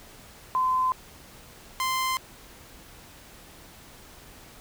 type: tone pair in turn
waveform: sine / sawtooth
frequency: 1027 / 1040.7 Hz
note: C6 / C6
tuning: -33 / -10 cents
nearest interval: unison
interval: 23 cents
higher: second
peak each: -21 dBFS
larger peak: neither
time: 0.55-0.92 / 1.8-2.17 s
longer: neither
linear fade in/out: 0 ms
effects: pink hiss -49 dBFS RMS until 4.6 s